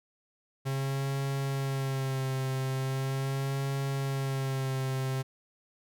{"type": "tone with vibrato", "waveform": "45% pulse", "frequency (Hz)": 134.7, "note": "C#3", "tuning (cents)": -49, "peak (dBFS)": -29, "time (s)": [0.65, 5.23], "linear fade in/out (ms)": 20, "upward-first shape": "sine", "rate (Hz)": 0.4, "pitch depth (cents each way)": 34, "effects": []}